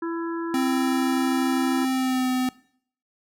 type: harmonic tone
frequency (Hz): 333.9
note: E4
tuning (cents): +22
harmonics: 1 / 3 / 4 / 5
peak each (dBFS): -26 / -36 / -38 / -40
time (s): 0.02-1.85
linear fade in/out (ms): 5
type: tone with pitch glide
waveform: square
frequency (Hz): 261.6 to 255.2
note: C4 to C4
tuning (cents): 0 to -43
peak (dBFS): -22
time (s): 0.54-2.49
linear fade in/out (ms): 2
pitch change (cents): -43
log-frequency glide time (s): 1.91-2.29
effects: noise-tail reverb RT60 0.6 s tail -21 dB re dry